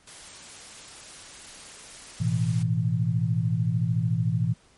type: noise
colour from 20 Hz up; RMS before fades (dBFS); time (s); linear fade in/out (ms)
white; -44; 0.07-2.63; 5
type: chord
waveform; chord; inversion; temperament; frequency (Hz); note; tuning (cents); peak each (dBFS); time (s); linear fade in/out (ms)
sine; A suspended second; none; equal; 110 / 123.47 / 164.81; A2 / B2 / E3; 0 / 0 / 0; -26; 2.2-4.54; 10
effects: pink hiss -59 dBFS RMS until 4.77 s + MP3 48 kbps